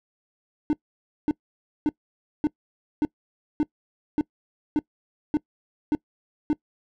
triangle tone bursts, 300 Hz, D4, 37 cents sharp, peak -16 dBFS, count 11, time 0.7-6.53 s, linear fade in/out 0 ms, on 30 ms, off 550 ms, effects noise-tail reverb RT60 0.1 s tail -23 dB re dry

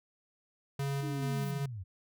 square tone with tremolo, 139.1 Hz, C#3, 6 cents sharp, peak -32 dBFS, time 0.79-1.66 s, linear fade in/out 5 ms, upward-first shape square, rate 2.3 Hz, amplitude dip 25%
sine linear sweep, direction down, 320 to 84.7 Hz, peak -38 dBFS, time 1.02-1.84 s, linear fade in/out 20 ms
violet noise with exponential growth, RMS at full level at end -49 dBFS, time 1.05-1.51 s, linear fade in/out 2 ms, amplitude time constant 100 ms
effects none

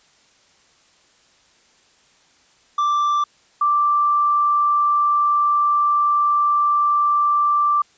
triangle / sine tone pair in turn, 1174.7 / 1174.7 Hz, D6 / D6, 0 / 0 cents, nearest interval unison, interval 0 cents, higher neither, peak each -14 dBFS, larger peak neither, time 2.78-3.24 / 3.61-7.82 s, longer second, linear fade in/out 5 ms, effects white hiss -56 dBFS RMS until 7.97 s + resampled to 16000 Hz

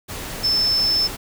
sine tone in noise, 5274 Hz, E8, in tune, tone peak -16 dBFS, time 0.43-1.08 s, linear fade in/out 20 ms, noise pink, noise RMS -31 dBFS, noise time 0.08-1.17 s, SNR +12 dB, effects none

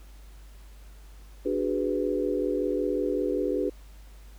sine chord, G# half-diminished seventh, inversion second, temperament equal with one note detuned, 293.7 / 370 / 415.3 / 496.5 Hz, D4 / F#4 / G#4 / B4, 0 / 0 / 0 / +9 cents, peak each -30 dBFS, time 1.45-3.7 s, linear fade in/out 10 ms, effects added 50 Hz sine -45 dBFS peak until 4.38 s + pink hiss -58 dBFS RMS until 4.38 s

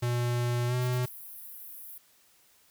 square tone with pitch glide, 121 to 124.98 Hz, B2 to B2, -35 to +21 cents, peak -27 dBFS, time 0.02-1.06 s, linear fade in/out 10 ms, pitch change +56 cents, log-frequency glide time 0.67-0.74 s
violet noise bursts, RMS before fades -46 dBFS, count 3, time 0.82-1.084 s, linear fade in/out 0 ms, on 52 ms, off 54 ms
pink high-pass noise, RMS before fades -45 dBFS, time 1.07-1.98 s, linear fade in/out 2 ms, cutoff 11000 Hz, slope 48 dB/octave
effects white hiss -63 dBFS RMS until 2.7 s

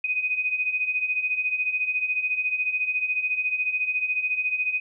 sine beating tone pair, 2489 / 2503 Hz, D#7 / D#7, 0 / +10 cents, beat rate 14 Hz, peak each -29 / -24 dBFS, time 0.04-4.8 s, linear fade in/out 5 ms, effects none

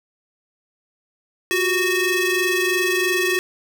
25% pulse ring-modulated tone, 741 Hz, F#5, 2 cents sharp, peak -11 dBFS, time 1.51-3.39 s, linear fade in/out 0 ms, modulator 1100 Hz, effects none

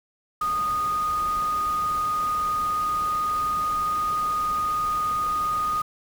sine tone in noise, 1235 Hz, D#6, 13 cents flat, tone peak -22 dBFS, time 0.41-5.82 s, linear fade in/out 5 ms, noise pink, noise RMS -39 dBFS, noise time 0.41-5.82 s, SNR +14 dB, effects none

